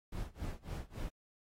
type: noise with tremolo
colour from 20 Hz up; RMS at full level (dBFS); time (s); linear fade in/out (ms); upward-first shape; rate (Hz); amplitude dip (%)
brown; -39; 0.12-1.09; 5; sine; 3.6; 95
effects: AAC 48 kbps